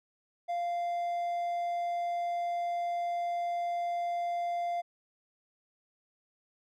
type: tone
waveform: triangle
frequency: 695 Hz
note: F5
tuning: 9 cents flat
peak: -28 dBFS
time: 0.48-4.82 s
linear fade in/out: 20 ms
effects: none